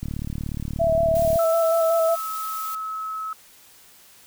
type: click train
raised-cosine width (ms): 5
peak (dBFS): -17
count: 50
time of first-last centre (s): 0.03-1.358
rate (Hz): 36.9
type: tone with vibrato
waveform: sine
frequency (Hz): 659.3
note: E5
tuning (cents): 0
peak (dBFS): -17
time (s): 0.79-2.16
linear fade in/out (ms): 20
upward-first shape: square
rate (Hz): 5.4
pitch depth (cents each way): 20
type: noise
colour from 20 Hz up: blue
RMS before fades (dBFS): -36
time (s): 1.15-2.75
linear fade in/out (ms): 2
type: tone with pitch glide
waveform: sine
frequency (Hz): 1318.5 to 1291.4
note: E6 to E6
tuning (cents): 0 to -36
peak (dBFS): -27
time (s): 1.39-3.33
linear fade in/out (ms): 2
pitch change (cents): -36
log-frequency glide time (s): 1.65-2.3
effects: white hiss -51 dBFS RMS until 4.26 s